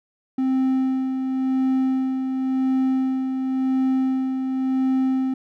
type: tone with tremolo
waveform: triangle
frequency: 262.1 Hz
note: C4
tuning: 3 cents sharp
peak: -15 dBFS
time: 0.38-5.34 s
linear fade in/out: 5 ms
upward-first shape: sine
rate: 0.93 Hz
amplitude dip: 45%
effects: none